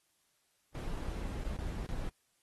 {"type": "noise with dropouts", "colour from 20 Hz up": "brown", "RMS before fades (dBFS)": -38, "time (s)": [0.75, 2.09], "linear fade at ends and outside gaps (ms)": 0, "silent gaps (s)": [[1.436, 1.448], [1.566, 1.588], [1.864, 1.89]], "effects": ["white hiss -75 dBFS RMS until 2.42 s", "AAC 32 kbps"]}